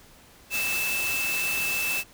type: tone in noise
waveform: sine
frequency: 2635 Hz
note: E7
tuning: 1 cent flat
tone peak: -26 dBFS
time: 0.5-2.04 s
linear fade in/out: 50 ms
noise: white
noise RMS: -31 dBFS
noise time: 0.5-2.04 s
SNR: +2 dB
effects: pink hiss -53 dBFS RMS until 2.13 s